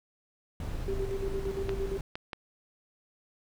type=noise; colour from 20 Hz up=brown; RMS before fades=-35 dBFS; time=0.6-2.01 s; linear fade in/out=2 ms
type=tone with tremolo; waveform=sine; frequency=390.4 Hz; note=G4; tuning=7 cents flat; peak=-30 dBFS; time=0.88-1.98 s; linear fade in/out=2 ms; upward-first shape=square; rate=8.7 Hz; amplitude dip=60%
type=clicks; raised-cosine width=0.3 ms; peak=-20 dBFS; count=3; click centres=1.693 / 2.155 / 2.332 s
effects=none